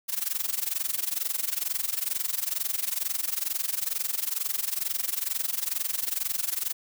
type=noise with amplitude modulation; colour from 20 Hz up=blue; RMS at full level=-26 dBFS; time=0.08-6.73 s; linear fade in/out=20 ms; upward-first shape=sine; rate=22.2 Hz; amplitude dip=90%; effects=none